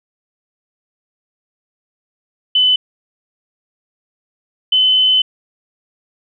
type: tone pair in turn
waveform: sine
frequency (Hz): 3015 / 3036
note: F#7 / F#7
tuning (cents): +32 / +44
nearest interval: unison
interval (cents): 12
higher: second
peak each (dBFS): -9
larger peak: neither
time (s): 2.55-2.76 / 4.72-5.22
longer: second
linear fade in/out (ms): 5
effects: none